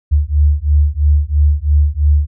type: beating tone pair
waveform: sine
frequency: 72.3 / 75.3 Hz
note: D2 / D2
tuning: -27 / +44 cents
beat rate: 3 Hz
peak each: -12 dBFS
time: 0.11-2.27 s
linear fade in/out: 20 ms
effects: none